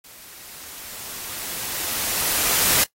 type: noise with level ramp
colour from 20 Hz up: white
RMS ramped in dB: -45 to -17 dBFS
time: 0.04-2.84 s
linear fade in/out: 5 ms
effects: noise-tail reverb RT60 0.1 s tail -19 dB re dry + AAC 48 kbps